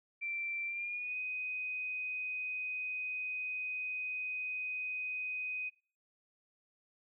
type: tone with pitch glide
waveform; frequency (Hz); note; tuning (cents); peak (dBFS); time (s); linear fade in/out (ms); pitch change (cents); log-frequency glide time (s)
sine; 2349 to 2503; D7 to D#7; 0 to +10; -36; 0.21-5.7; 20; +110; 0.66-1.17
effects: noise-tail reverb RT60 0.4 s tail -21 dB re dry